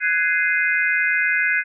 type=chord; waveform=sine; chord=Ab dominant seventh; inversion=third; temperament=just; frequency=1495.1 / 1661.2 / 2077 / 2492 Hz; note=Gb6 / Ab6 / C7 / Eb7; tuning=+18 / 0 / -13 / +2 cents; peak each=-22 / -22 / -21 / -25 dBFS; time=0-1.64 s; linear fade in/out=50 ms; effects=none